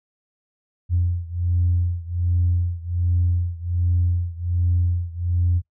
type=beating tone pair; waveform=sine; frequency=87.1 / 88.4 Hz; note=F2 / F2; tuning=-4 / +22 cents; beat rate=1.3 Hz; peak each=-20 / -22 dBFS; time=0.89-5.62 s; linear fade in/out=50 ms; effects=noise-tail reverb RT60 0.1 s tail -21 dB re dry + tanh soft clip ceiling -11 dBFS